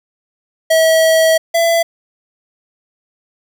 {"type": "tone pair in turn", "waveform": "square", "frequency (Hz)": [645, 669.9], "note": ["E5", "E5"], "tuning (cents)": [-38, 28], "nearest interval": "minor second", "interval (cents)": 66, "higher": "second", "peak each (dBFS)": [-9, -11], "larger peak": "first", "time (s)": [[0.7, 1.38], [1.54, 1.83]], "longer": "first", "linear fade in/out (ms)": 10, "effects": ["8-bit"]}